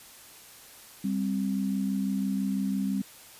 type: tone pair together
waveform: sine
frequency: 197.1 / 263.1 Hz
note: G3 / C4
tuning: +10 / +10 cents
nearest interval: perfect fourth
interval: 500 cents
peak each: -27 / -31 dBFS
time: 1.04-3.02 s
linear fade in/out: 5 ms
effects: white hiss -50 dBFS RMS until 3.39 s + resampled to 32000 Hz